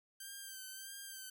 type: tone with vibrato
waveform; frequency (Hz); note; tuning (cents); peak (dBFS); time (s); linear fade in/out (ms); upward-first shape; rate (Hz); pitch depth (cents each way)
5% pulse; 1568; G6; 0; -36; 0.2-1.3; 5; sine; 1.6; 41
effects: none